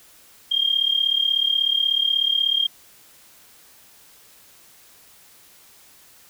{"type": "tone with amplitude modulation", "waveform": "sine", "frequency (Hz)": 3212, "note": "G7", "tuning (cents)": 41, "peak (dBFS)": -14, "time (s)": [0.51, 2.67], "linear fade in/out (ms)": 10, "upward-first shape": "sine", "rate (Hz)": 36.4, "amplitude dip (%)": 80, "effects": ["white hiss -51 dBFS RMS until 6.29 s"]}